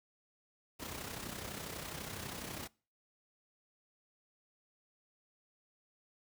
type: noise with amplitude modulation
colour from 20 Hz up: pink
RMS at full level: -41 dBFS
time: 0.79-2.68 s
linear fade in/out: 20 ms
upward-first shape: sine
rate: 32.1 Hz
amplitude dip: 55%
effects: noise-tail reverb RT60 0.4 s tail -25 dB re dry + high-pass 60 Hz 12 dB/octave